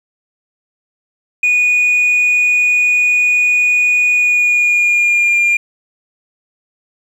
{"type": "tone with pitch glide", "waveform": "sine", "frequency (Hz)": [2463, 2401], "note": ["D#7", "D7"], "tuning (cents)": [-18, 38], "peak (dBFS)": -7, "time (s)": [1.43, 5.57], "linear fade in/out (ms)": 5, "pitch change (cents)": -44, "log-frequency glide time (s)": [4.14, 5.4], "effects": ["tanh soft clip ceiling -8 dBFS", "7-bit"]}